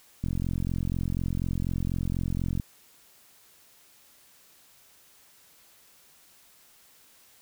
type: click train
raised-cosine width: 5 ms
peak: -17 dBFS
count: 105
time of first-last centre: 0.24-2.598 s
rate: 44.1 Hz
effects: white hiss -58 dBFS RMS until 7.41 s